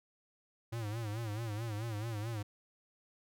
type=tone with vibrato; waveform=square; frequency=110 Hz; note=A2; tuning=in tune; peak=-37 dBFS; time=0.72-2.43 s; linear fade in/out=10 ms; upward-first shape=sine; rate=4.6 Hz; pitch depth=120 cents each way; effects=none